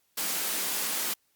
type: high-pass noise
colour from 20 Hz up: white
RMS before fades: -30 dBFS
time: 0.17-1.14 s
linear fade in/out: 10 ms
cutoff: 170 Hz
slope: 96 dB/octave
effects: white hiss -71 dBFS RMS until 1.35 s + Opus 48 kbps